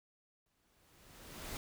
pink noise with exponential growth, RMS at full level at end -42 dBFS, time 0.46-1.57 s, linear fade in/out 1 ms, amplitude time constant 240 ms, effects none

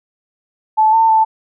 sine tone with pitch steps, 870 / 900 / 882 Hz, A5 / A5 / A5, -20 / +39 / +4 cents, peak -8 dBFS, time 0.77-1.25 s, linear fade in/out 20 ms, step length 160 ms, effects none

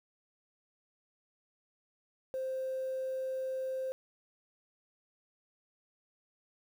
sine tone, 523.3 Hz, C5, in tune, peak -32 dBFS, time 2.34-3.92 s, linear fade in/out 0 ms, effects tanh soft clip ceiling -30 dBFS + 10-bit

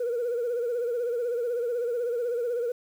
sine tone with vibrato, 478.2 Hz, A#4, 44 cents sharp, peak -24 dBFS, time 0-2.72 s, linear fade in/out 5 ms, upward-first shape sine, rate 16 Hz, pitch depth 70 cents each way, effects tanh soft clip ceiling -23 dBFS + 9-bit

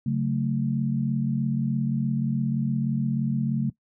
sine chord, F# minor, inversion second, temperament just, 138.75 / 185 / 222 Hz, C#3 / F#3 / A3, +2 / 0 / +16 cents, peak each -25 / -30 / -26 dBFS, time 0.06-3.7 s, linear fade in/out 5 ms, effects noise-tail reverb RT60 0.1 s tail -19 dB re dry

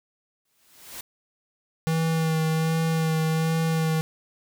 white noise with exponential growth, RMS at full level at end -35 dBFS, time 0.45-1.01 s, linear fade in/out 5 ms, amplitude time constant 120 ms
square tone with vibrato, 160.9 Hz, E3, 42 cents flat, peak -22 dBFS, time 1.87-4.01 s, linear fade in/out 0 ms, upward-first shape sine, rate 1.3 Hz, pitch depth 19 cents each way
effects none

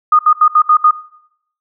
sine tone bursts at uneven times, 1231 Hz, D#6, 19 cents flat, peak -5 dBFS, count 6, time 0.12-0.19 / 0.26-0.33 / 0.41-0.48 / 0.55-0.62 / 0.69-0.77 / 0.84-0.91 s, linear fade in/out 5 ms, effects noise-tail reverb RT60 0.7 s tail -17 dB re dry

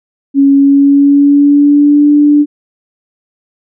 sine tone with pitch glide, 277.2 to 293.3 Hz, C#4 to D4, 0 to -2 cents, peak -3 dBFS, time 0.34-2.46 s, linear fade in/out 50 ms, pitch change +98 cents, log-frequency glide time 0.53-2.11 s, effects none

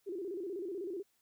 sine tone with vibrato, 370 Hz, F#4, in tune, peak -37 dBFS, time 0.06-1.03 s, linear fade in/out 20 ms, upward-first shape square, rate 16 Hz, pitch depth 130 cents each way, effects white hiss -75 dBFS RMS until 1.21 s

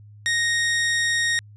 sawtooth tone, 1864.7 Hz, A#6, in tune, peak -16 dBFS, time 0.26-1.39 s, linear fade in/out 0 ms, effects added 104 Hz sine -43 dBFS peak until 1.56 s + resampled to 22050 Hz

